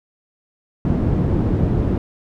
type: low-pass noise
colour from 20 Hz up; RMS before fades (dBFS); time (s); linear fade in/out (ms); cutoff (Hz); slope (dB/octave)
white; -18; 0.85-1.98; 2; 210; 12
effects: none